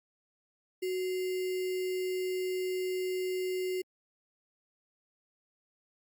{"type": "tone with sample-and-hold", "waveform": "sine", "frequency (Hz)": 370, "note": "F#4", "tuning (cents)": 0, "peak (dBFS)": -30, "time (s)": [0.82, 3.82], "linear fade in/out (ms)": 10, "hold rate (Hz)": 2450, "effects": ["Opus 48 kbps"]}